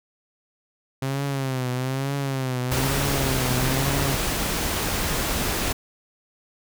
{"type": "tone with vibrato", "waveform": "sawtooth", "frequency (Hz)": 132.7, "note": "C3", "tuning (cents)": 25, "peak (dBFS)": -20, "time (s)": [1.02, 4.15], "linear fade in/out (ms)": 5, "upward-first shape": "triangle", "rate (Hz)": 1.1, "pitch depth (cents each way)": 110}
{"type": "noise", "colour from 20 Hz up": "pink", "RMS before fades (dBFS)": -25, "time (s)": [2.71, 5.73], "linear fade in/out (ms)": 10}
{"effects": []}